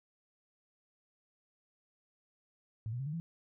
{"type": "tone with pitch steps", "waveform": "sine", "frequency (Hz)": [110, 122.05, 135.43, 150.26, 166.73], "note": ["A2", "B2", "C#3", "D3", "E3"], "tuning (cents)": [0, -20, -40, 40, 20], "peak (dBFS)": -35, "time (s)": [2.86, 3.2], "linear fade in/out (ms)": 0, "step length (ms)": 68, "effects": []}